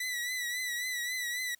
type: tone with vibrato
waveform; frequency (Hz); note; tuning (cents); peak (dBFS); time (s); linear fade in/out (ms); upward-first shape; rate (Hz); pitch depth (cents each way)
sawtooth; 1968; B6; -7; -29; 0-1.55; 5; triangle; 3.7; 64
effects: white hiss -68 dBFS RMS until 1.59 s